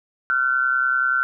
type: tone pair together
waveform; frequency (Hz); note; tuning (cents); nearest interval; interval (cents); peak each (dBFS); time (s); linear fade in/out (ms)
sine; 1382 / 1512.3; F6 / F#6; -19 / +37; major second; 156; -20; 0.3-1.23; 0
effects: none